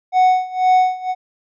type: tone with tremolo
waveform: triangle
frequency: 740 Hz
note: F#5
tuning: in tune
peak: -7 dBFS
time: 0.12-1.15 s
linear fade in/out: 50 ms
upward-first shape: sine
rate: 2 Hz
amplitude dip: 90%
effects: resampled to 16000 Hz